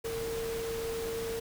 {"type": "tone in noise", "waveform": "sine", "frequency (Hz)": 456.2, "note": "A#4", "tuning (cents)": -37, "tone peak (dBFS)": -33, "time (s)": [0.04, 1.4], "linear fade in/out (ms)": 10, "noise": "pink", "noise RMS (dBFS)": -41, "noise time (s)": [0.04, 1.4], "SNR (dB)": 5, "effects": []}